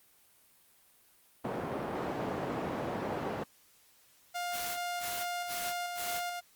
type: band-pass noise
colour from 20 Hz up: white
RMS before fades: -36 dBFS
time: 1.44-3.44 s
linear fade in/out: 10 ms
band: 120 to 730 Hz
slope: 12 dB/octave
type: tone with tremolo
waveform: sawtooth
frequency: 705 Hz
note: F5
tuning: 16 cents sharp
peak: -30 dBFS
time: 4.34-6.41 s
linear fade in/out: 20 ms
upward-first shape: square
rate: 2.3 Hz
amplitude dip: 30%
type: noise bursts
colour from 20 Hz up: white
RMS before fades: -39 dBFS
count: 4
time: 4.51-6.22 s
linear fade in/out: 50 ms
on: 270 ms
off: 210 ms
effects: white hiss -64 dBFS RMS until 6.55 s + Opus 32 kbps